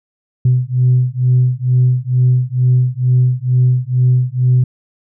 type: beating tone pair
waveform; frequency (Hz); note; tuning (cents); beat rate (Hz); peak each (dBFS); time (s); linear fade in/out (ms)
sine; 125 / 127.2; B2 / C3; +21 / -48; 2.2; -12; 0.45-4.64; 5
effects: tanh soft clip ceiling -4 dBFS

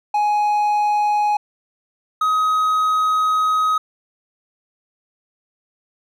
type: tone pair in turn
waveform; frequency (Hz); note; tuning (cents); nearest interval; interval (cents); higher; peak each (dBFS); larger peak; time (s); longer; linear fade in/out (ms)
triangle; 835 / 1263.1; G#5 / D#6; +9 / +26; perfect fifth; 717; second; -13; neither; 0.14-1.37 / 2.21-3.78; second; 5
effects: none

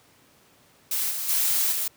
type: noise with level steps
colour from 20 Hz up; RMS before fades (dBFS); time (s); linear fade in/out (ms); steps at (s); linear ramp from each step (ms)
blue; -26 / -30 / -23 / -27; 0.91-1.88; 5; 1.1 / 1.28 / 1.71; 20
effects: pink hiss -58 dBFS RMS until 1.96 s + high-pass 100 Hz 12 dB/octave

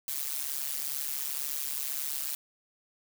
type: noise with amplitude modulation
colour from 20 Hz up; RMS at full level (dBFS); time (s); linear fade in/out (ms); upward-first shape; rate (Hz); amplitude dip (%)
blue; -30; 0.08-2.35; 2; sine; 142; 95
effects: none

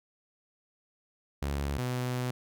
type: tone pair in turn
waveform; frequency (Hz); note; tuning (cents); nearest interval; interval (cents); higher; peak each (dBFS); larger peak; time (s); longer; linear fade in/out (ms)
sawtooth; 70.6 / 125.21; C#2 / B2; +32 / +24; minor seventh; 992; second; -26; neither; 1.42-1.78 / 1.78-2.31; second; 5
effects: none

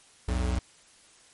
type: tone pair together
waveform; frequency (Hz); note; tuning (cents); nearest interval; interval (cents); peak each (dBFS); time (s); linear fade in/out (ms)
square; 61.6 / 85.17; B1 / F2; -4 / -43; tritone; 561; -27 / -32; 0.28-0.59; 5
effects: white hiss -57 dBFS RMS until 1.33 s + MP3 48 kbps

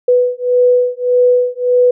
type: beating tone pair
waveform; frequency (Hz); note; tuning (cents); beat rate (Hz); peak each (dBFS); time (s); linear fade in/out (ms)
sine; 493.9 / 495.6; B4 / B4; 0 / +6; 1.7; -12; 0.08-1.91; 5
effects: none

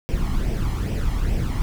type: noise with flanger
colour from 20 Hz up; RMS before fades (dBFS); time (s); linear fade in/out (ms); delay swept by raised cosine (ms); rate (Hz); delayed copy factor
brown; -22; 0.09-1.62; 0; 0.36 to 0.99; 2.4; +0.6
effects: none

